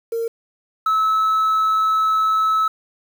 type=tone pair in turn; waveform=sine; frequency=459.3 / 1299.1 Hz; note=A#4 / E6; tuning=-26 / -26 cents; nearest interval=octave + tritone; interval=1800 cents; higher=second; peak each=-19 / -12 dBFS; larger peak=second; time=0.12-0.28 / 0.86-2.68 s; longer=second; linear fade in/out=5 ms; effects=tanh soft clip ceiling -14 dBFS + 7-bit